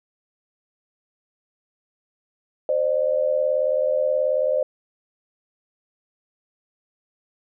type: tone pair together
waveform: sine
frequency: 523.3 / 601.9 Hz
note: C5 / D5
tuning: 0 / +42 cents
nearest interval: major second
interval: 242 cents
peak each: -21 dBFS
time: 2.69-4.63 s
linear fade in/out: 2 ms
effects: none